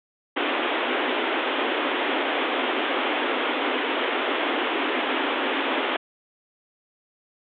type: band-pass noise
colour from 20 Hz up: pink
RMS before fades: -25 dBFS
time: 0.36-5.97 s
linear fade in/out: 10 ms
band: 250 to 3500 Hz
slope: 96 dB/octave
effects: none